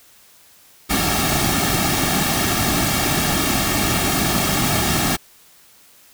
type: noise with comb filter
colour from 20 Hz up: pink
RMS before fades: -19 dBFS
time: 0.89-5.17 s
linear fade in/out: 20 ms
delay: 2 ms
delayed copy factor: -0.7
effects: white hiss -50 dBFS RMS until 6.13 s